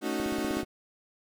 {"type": "chord", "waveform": "35% pulse", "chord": "D# half-diminished seventh", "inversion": "second", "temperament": "equal", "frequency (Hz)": [220, 277.2, 311.1, 370], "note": ["A3", "C#4", "D#4", "F#4"], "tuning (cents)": [0, 0, 0, 0], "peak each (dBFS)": [-34, -33, -32, -33], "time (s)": [0.01, 0.65], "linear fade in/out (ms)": 50}
{"type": "click train", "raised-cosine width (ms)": 2, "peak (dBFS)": -24, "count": 8, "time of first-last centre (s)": [0.2, 0.632], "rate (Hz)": 16.2}
{"effects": []}